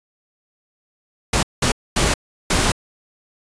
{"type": "noise bursts at uneven times", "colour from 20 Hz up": "pink", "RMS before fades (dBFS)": -17, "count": 4, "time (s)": [[1.33, 1.43], [1.62, 1.72], [1.96, 2.14], [2.5, 2.72]], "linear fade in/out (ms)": 5, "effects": ["resampled to 22050 Hz"]}